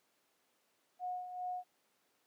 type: tone with tremolo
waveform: sine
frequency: 726 Hz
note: F#5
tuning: 33 cents flat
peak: -36 dBFS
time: 0.99-1.64 s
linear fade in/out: 50 ms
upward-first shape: sine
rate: 2.5 Hz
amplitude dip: 60%
effects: pink hiss -75 dBFS RMS until 2.26 s + high-pass 300 Hz 12 dB/octave